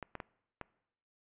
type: clicks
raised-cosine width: 0.5 ms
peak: -25 dBFS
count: 4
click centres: 0.027 / 0.153 / 0.202 / 0.613 s
effects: noise-tail reverb RT60 0.8 s tail -22 dB re dry + resampled to 8000 Hz

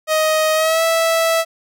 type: tone with pitch glide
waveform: sawtooth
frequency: 626 to 656.7 Hz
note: D#5 to E5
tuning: +10 to -7 cents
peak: -10 dBFS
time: 0.07-1.45 s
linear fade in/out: 50 ms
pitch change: +83 cents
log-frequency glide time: 0.54-0.83 s
effects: none

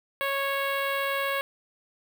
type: tone with notch filter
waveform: 10% pulse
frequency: 552 Hz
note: C#5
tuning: 7 cents flat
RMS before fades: -28 dBFS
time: 0.21-1.41 s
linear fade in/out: 0 ms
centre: 6900 Hz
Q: 0.52
effects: none

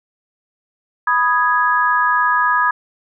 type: chord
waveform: sine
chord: G# minor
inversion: first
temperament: equal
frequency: 987.8 / 1244.5 / 1661.2 Hz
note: B5 / D#6 / G#6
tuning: 0 / 0 / 0 cents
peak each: -17 dBFS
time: 1.07-2.71 s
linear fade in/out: 5 ms
effects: none

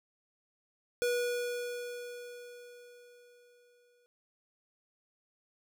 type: tone with exponential decay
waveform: square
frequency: 485.6 Hz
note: B4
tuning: 29 cents flat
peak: -28 dBFS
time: 1.02-4.06 s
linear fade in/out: 0 ms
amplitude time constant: 660 ms
effects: none

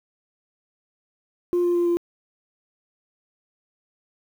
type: tone with pitch steps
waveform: sine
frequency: 352.2 / 349.8 / 347.4 / 345 Hz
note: F4 / F4 / F4 / F4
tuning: +15 / +3 / -9 / -21 cents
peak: -16 dBFS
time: 1.53-1.97 s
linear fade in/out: 0 ms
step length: 110 ms
effects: tanh soft clip ceiling -16 dBFS + 8-bit

